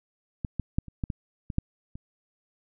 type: clicks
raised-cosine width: 5 ms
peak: -17 / -16 / -11 / -30 / -16 / -18 / -21 / -11 / -27 dBFS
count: 9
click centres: 0.448 / 0.597 / 0.785 / 0.883 / 1.038 / 1.102 / 1.502 / 1.584 / 1.955 s
effects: none